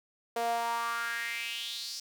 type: tone with high-pass filter sweep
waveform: sawtooth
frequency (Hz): 233.1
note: A#3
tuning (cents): 0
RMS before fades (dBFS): -34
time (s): 0.36-2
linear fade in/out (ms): 5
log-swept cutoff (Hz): 570 to 5300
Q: 4.8
effects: none